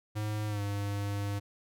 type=tone with pitch glide; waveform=square; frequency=106.3 to 101.21 Hz; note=G#2 to G#2; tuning=+41 to -44 cents; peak=-32 dBFS; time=0.15-1.4 s; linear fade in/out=20 ms; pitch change=-85 cents; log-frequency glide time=0.48-0.61 s; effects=none